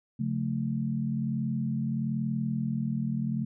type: chord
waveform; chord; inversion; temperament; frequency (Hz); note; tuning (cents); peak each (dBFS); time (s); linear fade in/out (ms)
sine; Db augmented; none; equal with one note detuned; 138.59 / 179.11 / 220; Db3 / F3 / A3; 0 / +44 / 0; -31 / -35 / -30; 0.19-3.45; 10
effects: none